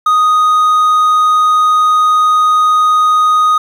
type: tone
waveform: triangle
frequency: 1244.5 Hz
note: D#6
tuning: in tune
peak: -5 dBFS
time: 0.06-3.58 s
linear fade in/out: 5 ms
effects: 7-bit